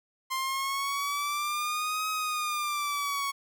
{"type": "exponential two-way sweep", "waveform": "sawtooth", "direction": "up then down", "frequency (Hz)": [1046.5, 1269, 1108], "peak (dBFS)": -25, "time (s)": [0.3, 3.32], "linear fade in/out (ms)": 20, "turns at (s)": 2.09, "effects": []}